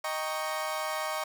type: chord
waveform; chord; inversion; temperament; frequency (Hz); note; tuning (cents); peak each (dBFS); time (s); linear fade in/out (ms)
30% pulse; Eb dominant seventh; none; equal; 622.3 / 784 / 932.3 / 1108.7; Eb5 / G5 / Bb5 / Db6; 0 / 0 / 0 / 0; -32 / -36 / -36 / -33; 0.04-1.24; 5
effects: none